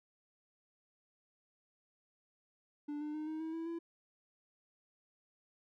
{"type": "tone with pitch steps", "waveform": "triangle", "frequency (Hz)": [293.7, 300.2, 306.9, 313.7, 320.7, 327.8, 335], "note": ["D4", "D4", "D#4", "D#4", "E4", "E4", "E4"], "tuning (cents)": [0, 38, -24, 14, -48, -10, 28], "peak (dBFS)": -36, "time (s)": [2.88, 3.79], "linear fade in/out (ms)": 10, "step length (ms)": 130, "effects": []}